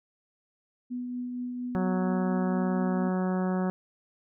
sine tone with tremolo, 247.1 Hz, B3, 1 cent sharp, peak -30 dBFS, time 0.9-3.1 s, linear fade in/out 20 ms, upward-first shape triangle, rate 4.3 Hz, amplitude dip 30%
harmonic tone, 185 Hz, F#3, in tune, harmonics 1 / 2 / 3 / 4 / 5 / 6 / 7 / 8 / 9, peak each -26 / -34 / -37 / -38 / -42 / -44 / -44 / -47 / -47 dBFS, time 1.75-3.7 s, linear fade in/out 0 ms
effects none

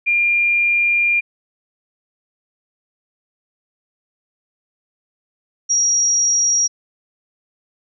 sine tone pair in turn, 2400 / 5688 Hz, D7 / F8, +37 / +31 cents, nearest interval octave + minor third, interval 1494 cents, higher second, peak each -13 dBFS, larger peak neither, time 0.06-1.21 / 5.69-6.68 s, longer first, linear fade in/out 20 ms, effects none

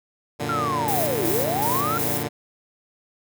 10% pulse chord, Gb augmented, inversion none, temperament equal, 92.5 / 116.54 / 146.83 Hz, Gb2 / Bb2 / D3, 0 / 0 / 0 cents, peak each -26 / -21 / -20 dBFS, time 0.39-2.29 s, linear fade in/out 20 ms
sine linear two-way sweep, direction down then up, 1396.9 to 311.1 to 1396.9 Hz, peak -23 dBFS, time 0.49-1.98 s, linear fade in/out 2 ms, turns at 1.27 s
violet noise with tremolo, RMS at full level -26 dBFS, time 0.88-2.23 s, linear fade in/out 2 ms, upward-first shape square, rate 2.7 Hz, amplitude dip 50%
effects none

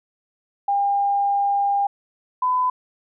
sine tone pair in turn, 803 / 1005.9 Hz, G5 / B5, +41 / +31 cents, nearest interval major third, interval 390 cents, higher second, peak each -17 dBFS, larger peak neither, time 0.68-1.87 / 2.42-2.7 s, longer first, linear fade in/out 5 ms, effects none

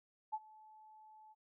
sine tone with ADSR envelope, 865 Hz, A5, 30 cents flat, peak -34 dBFS, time 0.32-1.35 s, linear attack 21 ms, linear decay 43 ms, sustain -23 dB, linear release 35 ms, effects none

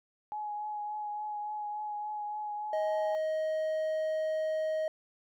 sine tone with vibrato, 840 Hz, G#5, 19 cents sharp, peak -34 dBFS, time 0.32-3.15 s, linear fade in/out 0 ms, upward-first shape triangle, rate 3.5 Hz, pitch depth 20 cents each way
triangle tone, 628 Hz, D#5, 16 cents sharp, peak -27 dBFS, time 2.73-4.88 s, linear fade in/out 2 ms
effects none

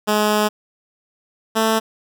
10% pulse tone pair in turn, 211.2 / 221.7 Hz, G#3 / A3, +29 / +13 cents, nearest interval minor second, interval 84 cents, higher second, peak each -7 dBFS, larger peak neither, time 0.07-0.49 / 1.55-1.8 s, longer first, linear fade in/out 20 ms, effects none

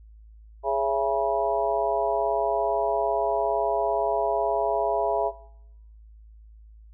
harmonic tone with a mistuned harmonic, 138.59 Hz, C#3, in tune, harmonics 3 / 4 / 5 / 6 / 7, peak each -28 / -30 / -26 / -31 / -29 dBFS, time 0.63-5.32 s, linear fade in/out 50 ms, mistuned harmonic 5, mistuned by -53 cents, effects noise-tail reverb RT60 0.8 s tail -20 dB re dry + added 54 Hz sine -46 dBFS peak until 6.93 s

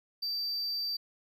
triangle tone, 4658 Hz, D8, 15 cents flat, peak -30 dBFS, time 0.22-0.97 s, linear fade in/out 10 ms, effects none

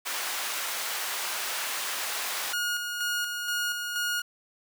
pink high-pass noise, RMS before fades -32 dBFS, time 0.05-2.54 s, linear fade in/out 20 ms, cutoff 1000 Hz, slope 12 dB/octave
sawtooth tone with tremolo, 1436 Hz, F6, 48 cents sharp, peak -23 dBFS, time 2.53-4.22 s, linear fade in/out 5 ms, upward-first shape square, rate 2.1 Hz, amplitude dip 40%
effects none

